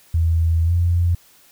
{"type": "tone with pitch glide", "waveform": "sine", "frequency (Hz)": [82.41, 86.51], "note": ["E2", "F2"], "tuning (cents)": [0, -16], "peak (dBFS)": -14, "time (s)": [0.14, 1.15], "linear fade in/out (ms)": 5, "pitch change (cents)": 84, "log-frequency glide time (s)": [0.65, 0.72], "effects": ["white hiss -52 dBFS RMS until 1.51 s"]}